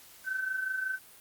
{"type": "tone pair together", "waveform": "sine", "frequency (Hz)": [1509, 1534.5], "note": ["F#6", "G6"], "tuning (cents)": [34, -37], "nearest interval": "unison", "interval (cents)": 29, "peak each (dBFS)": [-38, -31], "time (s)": [0.24, 0.99], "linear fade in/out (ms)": 50, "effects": ["white hiss -54 dBFS RMS until 1.2 s", "Opus 48 kbps"]}